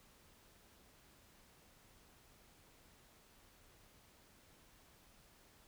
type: silence
effects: pink hiss -66 dBFS RMS until 5.67 s